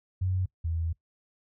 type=tone pair in turn; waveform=sine; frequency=92.8 / 82.39 Hz; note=F#2 / E2; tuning=+6 / 0 cents; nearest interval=major second; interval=206 cents; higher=first; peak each=-25 / -27 dBFS; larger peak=first; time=0.21-0.46 / 0.64-0.93 s; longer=second; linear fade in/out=10 ms; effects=noise-tail reverb RT60 0.1 s tail -20 dB re dry